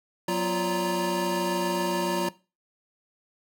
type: tone cluster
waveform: square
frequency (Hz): 183.2 / 244.1 / 347.5 / 577 / 937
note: F#3 / B3 / F4 / D5 / A#5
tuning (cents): -17 / -20 / -9 / -31 / +9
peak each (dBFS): -31 / -39 / -30 / -33 / -31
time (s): 0.28-2.29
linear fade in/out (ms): 5
effects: noise-tail reverb RT60 0.3 s tail -19 dB re dry